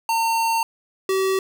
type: tone pair in turn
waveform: square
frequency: 910 / 382.6 Hz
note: A#5 / G4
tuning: -42 / -42 cents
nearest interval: octave + minor third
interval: 1500 cents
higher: first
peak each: -19 dBFS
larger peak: neither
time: 0.09-0.63 / 1.09-1.39 s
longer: first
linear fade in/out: 2 ms
effects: none